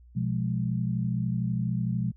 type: chord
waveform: sine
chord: F diminished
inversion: second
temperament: equal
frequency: 123.47 / 174.61 / 207.7 Hz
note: Cb3 / F3 / Ab3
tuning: 0 / 0 / 0 cents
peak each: -28 / -30 / -32 dBFS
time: 0.15-2.12 s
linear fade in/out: 20 ms
effects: added 60 Hz sine -50 dBFS peak until 2.16 s